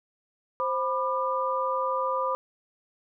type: tone cluster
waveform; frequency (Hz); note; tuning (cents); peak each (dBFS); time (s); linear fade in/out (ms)
sine; 525 / 989 / 1198; C5 / B5 / D6; +6 / +2 / +34; -29; 0.6-2.35; 0
effects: none